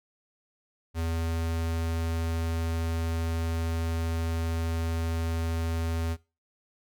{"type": "tone", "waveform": "square", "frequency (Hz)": 82.41, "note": "E2", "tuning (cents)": 0, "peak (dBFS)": -28, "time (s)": [0.94, 6.17], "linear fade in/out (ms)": 50, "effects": ["noise-tail reverb RT60 0.3 s tail -21 dB re dry"]}